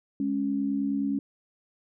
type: tone pair together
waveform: sine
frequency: 207.7 / 277.2 Hz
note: G#3 / C#4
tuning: 0 / 0 cents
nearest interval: perfect fourth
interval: 500 cents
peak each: -30 / -26 dBFS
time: 0.2-1.19 s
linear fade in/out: 2 ms
effects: none